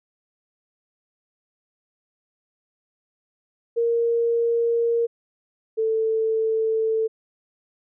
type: tone pair in turn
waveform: sine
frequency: 466.2 / 443.5 Hz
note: A#4 / A4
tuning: 0 / +14 cents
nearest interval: minor second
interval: 86 cents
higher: first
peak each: -18 / -19 dBFS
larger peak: first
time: 3.76-5.07 / 5.77-7.08 s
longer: neither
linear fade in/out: 20 ms
effects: none